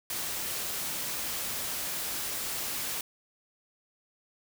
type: noise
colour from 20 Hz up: white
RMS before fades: -34 dBFS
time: 0.1-3.01 s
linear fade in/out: 2 ms
effects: none